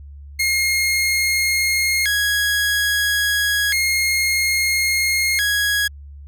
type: tone with vibrato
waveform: sawtooth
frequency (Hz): 1886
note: A#6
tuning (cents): +20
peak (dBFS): -13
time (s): 0.39-5.88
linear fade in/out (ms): 10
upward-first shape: square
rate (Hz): 0.3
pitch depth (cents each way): 220
effects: added 71 Hz sine -35 dBFS peak until 6.27 s